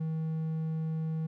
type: tone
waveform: triangle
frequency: 159.5 Hz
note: D#3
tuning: 43 cents sharp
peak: -28 dBFS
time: 0-1.27 s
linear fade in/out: 10 ms
effects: none